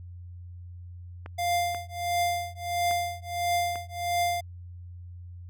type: clicks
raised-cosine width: 0.5 ms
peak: -25 dBFS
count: 4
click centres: 1.261 / 1.747 / 2.911 / 3.757 s
type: tone with tremolo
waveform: square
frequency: 698.5 Hz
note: F5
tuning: in tune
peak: -23 dBFS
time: 1.38-4.41 s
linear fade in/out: 10 ms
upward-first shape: triangle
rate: 1.5 Hz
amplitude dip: 100%
effects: added 88 Hz sine -40 dBFS peak until 5.49 s